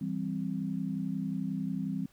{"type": "chord", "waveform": "sine", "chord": "C major", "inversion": "first", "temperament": "equal", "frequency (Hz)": [164.81, 196, 261.6], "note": ["E3", "G3", "C4"], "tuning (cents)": [0, 0, 0], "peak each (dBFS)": [-36, -34, -36], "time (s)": [0.01, 2.06], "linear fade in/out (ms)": 5, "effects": ["pink hiss -65 dBFS RMS until 2.12 s"]}